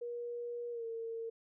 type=tone with pitch glide; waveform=sine; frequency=477.7 to 455.9 Hz; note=A#4 to A#4; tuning=+42 to -39 cents; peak=-38 dBFS; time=0.01-1.3 s; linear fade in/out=10 ms; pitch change=-81 cents; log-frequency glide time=0.71-0.85 s; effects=none